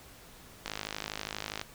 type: click train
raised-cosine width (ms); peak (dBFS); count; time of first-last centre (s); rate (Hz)
0.2; -17; 51; 0.66-1.614; 52.4
effects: pink hiss -53 dBFS RMS until 1.74 s